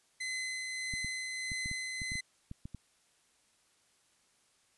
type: tone with tremolo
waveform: sawtooth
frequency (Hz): 2041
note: C7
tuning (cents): -44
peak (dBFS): -31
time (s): 0.2-2.21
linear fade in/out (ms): 10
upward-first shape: triangle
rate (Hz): 1.6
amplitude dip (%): 30
type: clicks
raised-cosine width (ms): 5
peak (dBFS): -30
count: 11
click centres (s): 0.938 / 1.046 / 1.518 / 1.659 / 1.714 / 2.018 / 2.119 / 2.155 / 2.514 / 2.655 / 2.747
effects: white hiss -70 dBFS RMS until 4.77 s + resampled to 24000 Hz